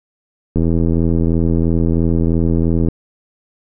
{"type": "click train", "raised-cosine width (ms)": 3, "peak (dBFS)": -4, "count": 194, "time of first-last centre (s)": [0.56, 2.885], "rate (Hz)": 83, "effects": []}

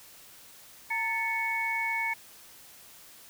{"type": "tone cluster", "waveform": "sine", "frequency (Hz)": [915, 1749, 2216], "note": ["A#5", "A6", "C#7"], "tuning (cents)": [-32, -11, -1], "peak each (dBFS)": [-33, -37, -29], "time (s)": [0.9, 2.14], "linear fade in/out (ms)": 10, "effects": ["white hiss -52 dBFS RMS until 3.29 s"]}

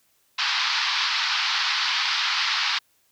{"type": "band-pass noise", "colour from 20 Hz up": "white", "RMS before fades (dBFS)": -24, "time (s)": [0.38, 2.79], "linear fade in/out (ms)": 10, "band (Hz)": [890, 5000], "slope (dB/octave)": 48, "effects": ["white hiss -65 dBFS RMS until 3.11 s"]}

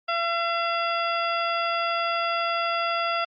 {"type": "harmonic tone with a mistuned harmonic", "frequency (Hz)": 678, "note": "E5", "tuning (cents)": 49, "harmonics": [1, 2, 3, 4, 5, 7], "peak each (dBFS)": [-28, -26, -35, -32, -36, -37], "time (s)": [0.08, 3.25], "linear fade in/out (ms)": 10, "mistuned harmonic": 7, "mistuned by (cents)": 16, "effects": ["Opus 48 kbps"]}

